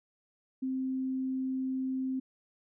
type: tone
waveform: sine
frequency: 261.6 Hz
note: C4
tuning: in tune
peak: -30 dBFS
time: 0.62-2.2 s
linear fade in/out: 10 ms
effects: none